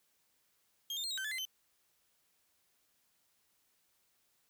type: tone with pitch steps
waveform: 35% pulse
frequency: 3226 / 3621 / 4203 / 3813 / 1546 / 1726 / 2059 / 3064 Hz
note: G7 / A7 / C8 / A#7 / G6 / A6 / C7 / G7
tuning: +49 / +49 / +7 / +38 / -24 / -34 / -28 / -40 cents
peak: -35 dBFS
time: 0.9-1.452 s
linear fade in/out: 2 ms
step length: 69 ms
effects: white hiss -75 dBFS RMS until 4.49 s